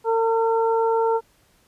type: harmonic tone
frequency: 453.6 Hz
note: A#4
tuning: 47 cents flat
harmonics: 1 / 2 / 3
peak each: -19 / -22 / -32 dBFS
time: 0.04-1.21 s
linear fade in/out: 50 ms
effects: pink hiss -60 dBFS RMS until 1.67 s + resampled to 32000 Hz